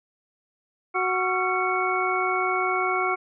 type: harmonic tone with a mistuned harmonic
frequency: 370 Hz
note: F#4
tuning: in tune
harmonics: 1 / 2 / 3 / 4 / 6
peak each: -28 / -28 / -28 / -28 / -28 dBFS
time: 0.94-3.16 s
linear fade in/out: 20 ms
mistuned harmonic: 4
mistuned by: -140 cents
effects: none